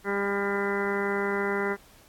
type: harmonic tone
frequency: 200 Hz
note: G3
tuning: 35 cents sharp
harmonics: 1 / 2 / 3 / 4 / 5 / 6 / 7 / 8 / 9 / 10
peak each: -33 / -28 / -39 / -37 / -36 / -41 / -34 / -39 / -38 / -35 dBFS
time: 0.04-1.77 s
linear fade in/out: 50 ms
effects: pink hiss -56 dBFS RMS until 2.08 s + AAC 64 kbps